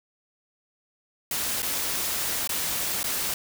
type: noise with dropouts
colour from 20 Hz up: white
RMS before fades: -28 dBFS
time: 1.31-3.34 s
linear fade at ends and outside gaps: 2 ms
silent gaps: 1.621-1.628 / 2.475-2.492 / 3.031-3.041 s
effects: none